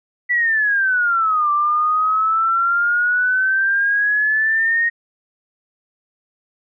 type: exponential two-way sweep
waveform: sine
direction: down then up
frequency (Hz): 1975.5 to 1173 to 1871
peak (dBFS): -14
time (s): 0.29-4.9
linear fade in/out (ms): 20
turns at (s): 1.51
effects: none